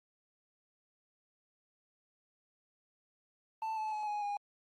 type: tone with pitch steps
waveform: triangle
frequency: 884 / 866.8 / 850 / 833.4 / 817.2 Hz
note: A5 / A5 / G#5 / G#5 / G#5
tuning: +8 / -26 / +40 / +6 / -28 cents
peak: -32 dBFS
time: 3.62-4.37 s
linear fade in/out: 2 ms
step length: 150 ms
effects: Opus 24 kbps